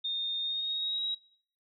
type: tone with pitch glide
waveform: sine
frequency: 3658 to 3833 Hz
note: A#7 to A#7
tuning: -33 to +47 cents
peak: -30 dBFS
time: 0.04-1.15 s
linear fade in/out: 10 ms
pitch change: +80 cents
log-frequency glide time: 0.4-1.03 s
effects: noise-tail reverb RT60 0.6 s tail -22 dB re dry

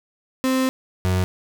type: tone pair in turn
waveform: 35% pulse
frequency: 260.7 / 92.17 Hz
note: C4 / F#2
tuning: -6 / -6 cents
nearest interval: octave + tritone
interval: 1800 cents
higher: first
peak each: -16 dBFS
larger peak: neither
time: 0.44-0.69 / 1.05-1.24 s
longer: first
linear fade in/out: 0 ms
effects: none

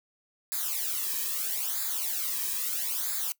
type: noise with flanger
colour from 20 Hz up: blue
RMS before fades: -31 dBFS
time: 0.52-3.32 s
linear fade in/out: 0 ms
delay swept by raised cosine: 0.34 to 1.44 ms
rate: 0.77 Hz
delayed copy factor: -1
effects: noise-tail reverb RT60 0.1 s tail -21 dB re dry

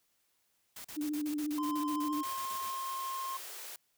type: noise bursts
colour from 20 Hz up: white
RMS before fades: -46 dBFS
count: 16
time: 0.76-2.706 s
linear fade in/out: 5 ms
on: 86 ms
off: 38 ms
type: tone with vibrato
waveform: sine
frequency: 298.5 Hz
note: D4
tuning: 28 cents sharp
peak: -32 dBFS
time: 0.96-2.23 s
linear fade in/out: 20 ms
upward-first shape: triangle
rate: 14 Hz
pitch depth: 44 cents each way
type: tone with pitch glide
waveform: triangle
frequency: 1034 to 1063.7 Hz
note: C6 to C6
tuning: -21 to +28 cents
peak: -34 dBFS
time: 1.58-3.37 s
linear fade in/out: 2 ms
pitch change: +49 cents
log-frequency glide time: 2.01-2.2 s
type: high-pass noise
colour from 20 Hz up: white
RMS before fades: -45 dBFS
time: 2.23-3.76 s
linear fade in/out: 2 ms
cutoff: 330 Hz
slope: 96 dB/octave
effects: white hiss -75 dBFS RMS until 3.97 s

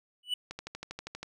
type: tone with exponential growth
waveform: triangle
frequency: 2960 Hz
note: F#7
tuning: in tune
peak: -23 dBFS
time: 0.23-0.34 s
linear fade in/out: 5 ms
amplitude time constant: 22 ms
type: click train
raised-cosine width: 0.2 ms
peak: -22 dBFS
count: 10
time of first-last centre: 0.51-1.23 s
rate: 12.5 Hz
effects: none

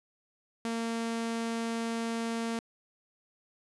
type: tone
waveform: sawtooth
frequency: 229.4 Hz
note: A#3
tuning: 28 cents flat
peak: -27 dBFS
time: 0.65-2.59 s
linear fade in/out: 0 ms
effects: resampled to 24000 Hz

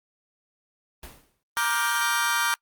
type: noise with exponential decay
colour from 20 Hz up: pink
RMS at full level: -39 dBFS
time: 1.03-1.43 s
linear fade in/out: 2 ms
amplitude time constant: 85 ms
type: chord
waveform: sawtooth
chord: G minor seventh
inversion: first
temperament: just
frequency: 940.8 / 1176 / 1411.2 / 1568 Hz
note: Bb5 / D6 / F6 / G6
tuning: +16 / +2 / +18 / 0 cents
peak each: -24 dBFS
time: 1.57-2.54 s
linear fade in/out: 0 ms
effects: noise-tail reverb RT60 0.1 s tail -26 dB re dry + Opus 32 kbps

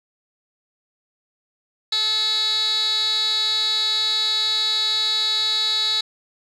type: tone with band-pass filter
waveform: 15% pulse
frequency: 433.1 Hz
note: A4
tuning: 27 cents flat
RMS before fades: -21 dBFS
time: 1.92-6.01 s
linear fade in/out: 5 ms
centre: 4000 Hz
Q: 9.4
effects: none

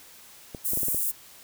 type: clicks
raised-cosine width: 2 ms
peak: -22 dBFS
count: 6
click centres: 0.548 / 0.734 / 0.774 / 0.832 / 0.884 / 0.946 s
type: high-pass noise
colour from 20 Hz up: white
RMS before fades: -27 dBFS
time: 0.64-1.12 s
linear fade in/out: 20 ms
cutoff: 8900 Hz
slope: 24 dB/octave
effects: white hiss -50 dBFS RMS until 1.43 s

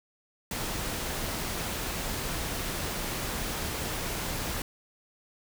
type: noise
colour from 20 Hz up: pink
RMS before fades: -33 dBFS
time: 0.51-4.62 s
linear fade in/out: 2 ms
effects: none

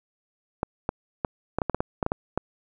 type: clicks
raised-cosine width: 1 ms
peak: -10 dBFS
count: 12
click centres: 0.631 / 0.891 / 1.248 / 1.586 / 1.618 / 1.697 / 1.746 / 1.805 / 2.028 / 2.064 / 2.119 / 2.376 s
effects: none

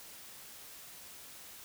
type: silence
effects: white hiss -51 dBFS RMS until 1.64 s

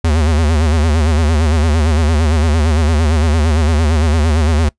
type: tone with vibrato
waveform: square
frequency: 78 Hz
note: D#2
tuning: 5 cents sharp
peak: -11 dBFS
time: 0.04-4.69 s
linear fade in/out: 5 ms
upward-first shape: sine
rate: 8.8 Hz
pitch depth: 120 cents each way
effects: noise-tail reverb RT60 0.1 s tail -22 dB re dry + resampled to 22050 Hz

